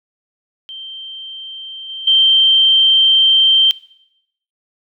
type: tone with level steps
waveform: sine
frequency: 3136 Hz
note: G7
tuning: in tune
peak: -28 / -25 / -8 dBFS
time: 0.69-3.71 s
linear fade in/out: 0 ms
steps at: 1.89 / 2.07 s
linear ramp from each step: 5 ms
effects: noise-tail reverb RT60 0.8 s tail -19 dB re dry